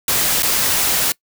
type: noise with dropouts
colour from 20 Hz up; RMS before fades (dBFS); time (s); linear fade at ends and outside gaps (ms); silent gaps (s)
white; -17; 0.08-1.12; 2; 0.423-0.43
effects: noise-tail reverb RT60 0.1 s tail -23 dB re dry